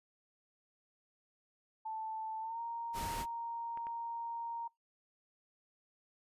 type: tone with pitch glide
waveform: sine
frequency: 880 to 930.2 Hz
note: A5 to A#5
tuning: 0 to -4 cents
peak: -38 dBFS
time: 1.85-4.68 s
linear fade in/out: 10 ms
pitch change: +96 cents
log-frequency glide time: 2.4-2.6 s
type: noise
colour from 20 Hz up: pink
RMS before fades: -42 dBFS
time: 2.93-3.26 s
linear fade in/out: 50 ms
type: clicks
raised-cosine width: 0.5 ms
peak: -36 dBFS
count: 2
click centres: 3.774 / 3.869 s
effects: noise-tail reverb RT60 0.2 s tail -26 dB re dry + resampled to 32000 Hz